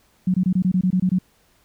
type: tone bursts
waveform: sine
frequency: 183.9 Hz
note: F#3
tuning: 10 cents flat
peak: -15 dBFS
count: 10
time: 0.27-1.187 s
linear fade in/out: 5 ms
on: 71 ms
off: 23 ms
effects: pink hiss -60 dBFS RMS until 1.64 s